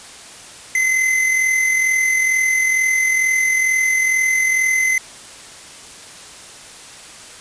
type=tone with amplitude modulation; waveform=square; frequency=2051 Hz; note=C7; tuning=35 cents flat; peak=-13 dBFS; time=0.75-4.98 s; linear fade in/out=2 ms; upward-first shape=sine; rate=42.2 Hz; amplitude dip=40%; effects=white hiss -38 dBFS RMS until 7.4 s + resampled to 22050 Hz